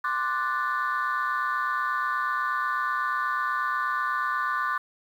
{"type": "chord", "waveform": "sine", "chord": "D dominant seventh", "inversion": "third", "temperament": "equal", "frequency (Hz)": [1046.5, 1174.7, 1480, 1760], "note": ["C6", "D6", "F#6", "A6"], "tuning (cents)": [0, 0, 0, 0], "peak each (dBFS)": [-30, -27, -29, -32], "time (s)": [0.04, 4.78], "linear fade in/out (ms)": 5, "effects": ["tanh soft clip ceiling -18 dBFS", "9-bit"]}